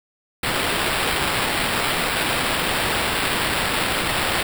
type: noise with sample-and-hold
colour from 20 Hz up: white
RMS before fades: -22 dBFS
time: 0.43-4.43 s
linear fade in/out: 5 ms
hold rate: 6300 Hz
effects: none